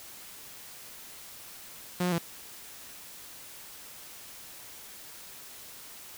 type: tone with pitch steps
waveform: sawtooth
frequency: 178.7 / 179.7 / 168.7 Hz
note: F3 / F3 / E3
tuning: +40 / +50 / +40 cents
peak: -22 dBFS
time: 2-2.183 s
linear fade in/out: 5 ms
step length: 61 ms
effects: white hiss -47 dBFS RMS until 6.17 s